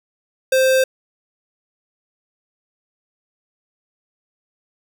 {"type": "tone", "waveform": "square", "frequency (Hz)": 523.3, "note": "C5", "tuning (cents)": 0, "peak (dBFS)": -13, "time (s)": [0.52, 0.84], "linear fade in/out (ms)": 5, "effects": []}